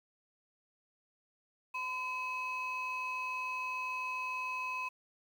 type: tone pair together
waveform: sine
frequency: 1015 / 2558 Hz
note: B5 / D#7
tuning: +47 / +47 cents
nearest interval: octave + major third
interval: 1600 cents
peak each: -36 / -36 dBFS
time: 1.74-4.89 s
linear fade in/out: 10 ms
effects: tanh soft clip ceiling -31 dBFS + 10-bit